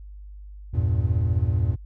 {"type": "chord", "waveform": "triangle", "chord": "E diminished", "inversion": "none", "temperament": "equal", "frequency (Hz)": [82.41, 98, 116.54], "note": ["E2", "G2", "Bb2"], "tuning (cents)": [0, 0, 0], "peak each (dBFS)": [-21, -22, -23], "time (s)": [0.73, 1.76], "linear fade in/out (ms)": 20, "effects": ["added 50 Hz sine -38 dBFS peak until 1.85 s"]}